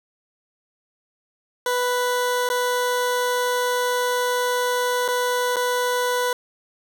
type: tone with dropouts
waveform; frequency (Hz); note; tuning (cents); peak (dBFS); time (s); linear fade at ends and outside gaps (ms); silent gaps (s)
20% pulse; 493.9; B4; 0; -15; 1.66-6.33; 2; 2.49-2.5 / 5.08-5.085 / 5.56-5.566
effects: none